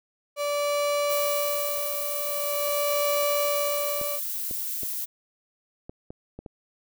35% pulse tone with tremolo, 580 Hz, D5, 22 cents flat, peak -21 dBFS, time 0.36-4.2 s, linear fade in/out 50 ms, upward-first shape sine, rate 0.44 Hz, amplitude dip 65%
violet noise, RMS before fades -31 dBFS, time 1.09-5.06 s, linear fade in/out 20 ms
clicks, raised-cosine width 2 ms, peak -25 dBFS, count 7, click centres 4.014 / 4.511 / 4.833 / 5.895 / 6.105 / 6.39 / 6.462 s
effects none

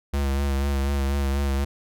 square tone with vibrato, 69.3 Hz, C#2, in tune, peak -22 dBFS, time 0.13-1.65 s, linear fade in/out 10 ms, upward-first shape sine, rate 4.1 Hz, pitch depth 36 cents each way, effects none

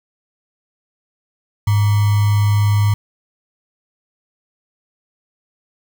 sine tone with sample-and-hold, 103.3 Hz, G#2, 9 cents flat, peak -11 dBFS, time 1.67-2.94 s, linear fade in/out 5 ms, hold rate 1050 Hz, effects none

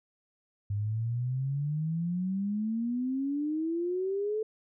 sine exponential sweep, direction up, 100 to 440 Hz, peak -28 dBFS, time 0.7-4.43 s, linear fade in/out 5 ms, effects none

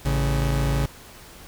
40% pulse tone pair together, 55 / 138.59 Hz, A1 / C#3, 0 / 0 cents, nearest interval octave + major third, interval 1600 cents, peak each -22 dBFS, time 0.05-0.86 s, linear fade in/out 5 ms, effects pink hiss -45 dBFS RMS until 1.47 s

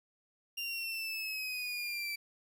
30% pulse linear sweep, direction down, 2794 to 2320 Hz, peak -33 dBFS, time 0.57-2.16 s, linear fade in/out 10 ms, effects 11-bit

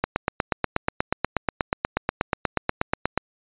click train, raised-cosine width 0.5 ms, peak -5 dBFS, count 27, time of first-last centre 0.04-3.176 s, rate 8.29 Hz, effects resampled to 8000 Hz

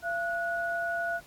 sine tone pair together, 682.4 / 1464 Hz, F5 / F#6, -40 / -19 cents, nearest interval octave + minor second, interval 1321 cents, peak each -31 / -31 dBFS, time 0.02-1.21 s, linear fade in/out 50 ms, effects pink hiss -55 dBFS RMS until 1.26 s + AAC 64 kbps

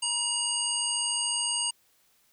harmonic tone with a mistuned harmonic, 953 Hz, A#5, 38 cents sharp, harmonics 1 / 3 / 5 / 7 / 9, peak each -39 / -31 / -35 / -37 / -29 dBFS, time 0.02-1.71 s, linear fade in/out 10 ms, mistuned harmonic 7, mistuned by -26 cents, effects white hiss -66 dBFS RMS until 2.32 s

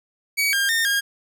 sawtooth tone with pitch steps, 2265 / 1606 / 1824 / 1623 Hz, C#7 / G6 / A#6 / G#6, +37 / +41 / -38 / -40 cents, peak -15 dBFS, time 0.37-1.01 s, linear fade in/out 20 ms, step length 160 ms, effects none

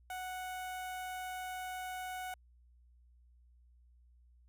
sawtooth tone with notch filter, 739 Hz, F#5, 2 cents flat, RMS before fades -42 dBFS, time 0.1-2.34 s, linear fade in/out 2 ms, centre 4700 Hz, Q 1.5, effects added 60 Hz sine -61 dBFS peak until 4.48 s

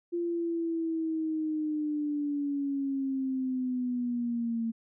sine linear sweep, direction down, 346.3 to 226.2 Hz, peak -28 dBFS, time 0.12-4.72 s, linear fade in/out 20 ms, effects none

